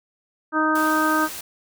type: harmonic tone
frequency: 311.1 Hz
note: D#4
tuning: in tune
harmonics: 1 / 2 / 3 / 4 / 5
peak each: -22 / -28 / -26 / -22 / -24 dBFS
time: 0.52-1.29 s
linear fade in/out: 50 ms
type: noise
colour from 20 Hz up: white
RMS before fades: -34 dBFS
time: 0.75-1.41 s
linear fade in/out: 5 ms
effects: none